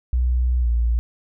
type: tone with pitch glide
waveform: sine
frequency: 61.74 to 58.34 Hz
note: B1 to A#1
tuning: 0 to +2 cents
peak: -16 dBFS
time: 0.13-0.99 s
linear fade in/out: 0 ms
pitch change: -98 cents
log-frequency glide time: 0.61-0.67 s
effects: none